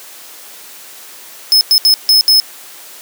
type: tone bursts at uneven times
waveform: 45% pulse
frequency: 5190 Hz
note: E8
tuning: 28 cents flat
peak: -6 dBFS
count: 5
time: 1.52-1.61 / 1.71-1.78 / 1.85-1.94 / 2.09-2.21 / 2.28-2.4 s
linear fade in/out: 0 ms
effects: white hiss -35 dBFS RMS until 3.01 s + high-pass 300 Hz 12 dB/octave